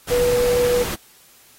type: tone in noise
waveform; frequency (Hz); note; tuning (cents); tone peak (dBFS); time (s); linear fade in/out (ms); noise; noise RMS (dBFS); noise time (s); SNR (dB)
sine; 488.7; B4; -18; -15; 0.1-0.84; 20; pink; -27; 0.07-0.96; +9
effects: white hiss -51 dBFS RMS until 1.58 s + AAC 48 kbps